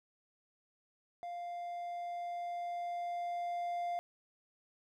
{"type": "tone with level ramp", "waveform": "triangle", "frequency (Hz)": 698.5, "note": "F5", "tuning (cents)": 0, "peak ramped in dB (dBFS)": [-38, -32], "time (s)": [1.23, 3.99], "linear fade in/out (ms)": 0, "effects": []}